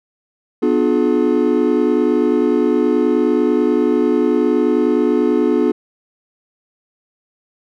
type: chord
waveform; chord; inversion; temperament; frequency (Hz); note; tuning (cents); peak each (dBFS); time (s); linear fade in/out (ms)
triangle; B diminished seventh; none; just; 246.9 / 296.3 / 355.6 / 426.7; B3 / D4 / F4 / Ab4; 0 / +15 / +31 / +47; -16; 0.62-5.72; 10
effects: none